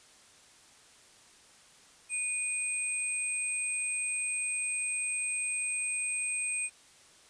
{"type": "tone pair together", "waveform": "sine", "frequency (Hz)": [2465, 8285], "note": ["D#7", "C9"], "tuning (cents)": [-17, -18], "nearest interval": "octave + major sixth", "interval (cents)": 2099, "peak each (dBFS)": [-34, -32], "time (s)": [2.09, 6.7], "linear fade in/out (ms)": 50, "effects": ["white hiss -58 dBFS RMS until 7.29 s", "resampled to 22050 Hz"]}